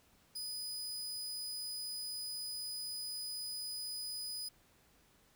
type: tone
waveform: sawtooth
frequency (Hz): 4978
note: D#8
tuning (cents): 0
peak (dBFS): -37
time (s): 0.35-4.49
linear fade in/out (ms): 10
effects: pink hiss -68 dBFS RMS until 5.35 s